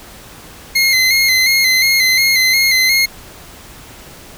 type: tone with vibrato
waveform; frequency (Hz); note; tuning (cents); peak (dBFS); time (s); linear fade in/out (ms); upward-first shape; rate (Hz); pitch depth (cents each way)
25% pulse; 2099; C7; +5; -6; 0.75-3.06; 10; square; 2.8; 39
effects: pink hiss -37 dBFS RMS until 4.37 s